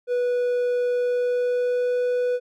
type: tone with pitch glide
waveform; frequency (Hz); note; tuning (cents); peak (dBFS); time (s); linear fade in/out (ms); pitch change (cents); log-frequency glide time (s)
triangle; 490.5 to 493.6; B4 to B4; -12 to -1; -18; 0.07-2.4; 50; +11; 0.91-1.96
effects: none